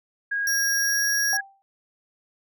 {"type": "tone with pitch glide", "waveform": "sine", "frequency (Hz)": [1639, 1658], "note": ["G#6", "G#6"], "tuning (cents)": [-23, -3], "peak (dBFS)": -23, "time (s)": [0.31, 1.41], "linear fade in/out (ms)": 10, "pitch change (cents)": 20, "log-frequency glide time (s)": [0.76, 1.06]}
{"type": "tone", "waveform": "sawtooth", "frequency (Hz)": 5640, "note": "F8", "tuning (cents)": 16, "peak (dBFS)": -21, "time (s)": [0.47, 1.37], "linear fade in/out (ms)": 2}
{"type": "tone with exponential decay", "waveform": "sine", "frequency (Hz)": 784, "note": "G5", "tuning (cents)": 0, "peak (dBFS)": -27, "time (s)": [1.33, 1.62], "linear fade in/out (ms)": 0, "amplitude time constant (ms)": 62}
{"effects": []}